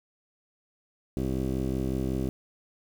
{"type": "tone with low-pass filter", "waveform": "15% pulse", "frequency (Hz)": 65.41, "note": "C2", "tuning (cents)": 0, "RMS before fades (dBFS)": -29, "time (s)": [1.17, 2.29], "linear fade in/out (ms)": 0, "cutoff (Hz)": 400, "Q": 5.8, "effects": ["8-bit"]}